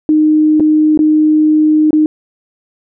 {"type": "tone with dropouts", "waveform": "sine", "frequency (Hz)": 307.6, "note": "D#4", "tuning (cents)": -20, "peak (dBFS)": -6, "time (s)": [0.09, 2.06], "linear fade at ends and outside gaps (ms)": 1, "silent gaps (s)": [[0.598, 0.604], [0.975, 0.991], [1.907, 1.93]], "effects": []}